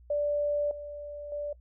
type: tone with level steps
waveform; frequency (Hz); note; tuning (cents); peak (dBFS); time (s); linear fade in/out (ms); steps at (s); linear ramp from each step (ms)
sine; 585; D5; -7; -25 / -37 / -31; 0.1-1.53; 5; 0.71 / 1.32; 2
effects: noise-tail reverb RT60 0.1 s tail -22 dB re dry + added 60 Hz sine -52 dBFS peak until 1.6 s